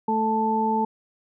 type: harmonic tone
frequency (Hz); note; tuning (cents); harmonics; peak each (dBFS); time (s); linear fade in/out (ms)
220; A3; 0; 1 / 2 / 4; -25 / -28 / -22; 0.08-0.85; 5
effects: none